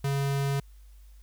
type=tone; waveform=square; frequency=139.1 Hz; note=C#3; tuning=6 cents sharp; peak=-26 dBFS; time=0.04-0.6 s; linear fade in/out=5 ms; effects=added 50 Hz sine -48 dBFS peak until 1.22 s + white hiss -66 dBFS RMS until 1.22 s